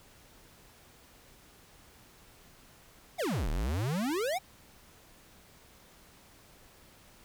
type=exponential two-way sweep; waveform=square; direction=down then up; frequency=804 to 35.06 to 804 Hz; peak=-30 dBFS; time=3.18-4.39 s; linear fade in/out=20 ms; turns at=3.49 s; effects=pink hiss -58 dBFS RMS until 7.24 s